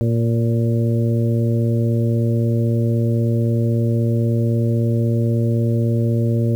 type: harmonic tone with a mistuned harmonic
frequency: 116.2 Hz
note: A#2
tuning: 5 cents flat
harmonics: 1 / 2 / 3 / 4 / 5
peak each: -16 / -22 / -26 / -28 / -30 dBFS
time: 0.01-6.55 s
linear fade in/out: 0 ms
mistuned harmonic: 5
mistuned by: -20 cents
effects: 8-bit